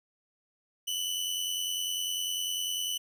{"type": "tone pair together", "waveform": "sawtooth", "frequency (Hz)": [2960, 3050], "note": ["F#7", "G7"], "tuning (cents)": [0, -48], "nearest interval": "minor second", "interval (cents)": 52, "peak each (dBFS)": [-29, -32], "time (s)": [0.87, 2.98], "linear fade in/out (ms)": 10, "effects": []}